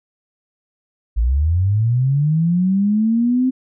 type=linear sweep; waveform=sine; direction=up; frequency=51.91 to 261.6 Hz; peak=-13 dBFS; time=1.16-3.51 s; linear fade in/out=20 ms; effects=none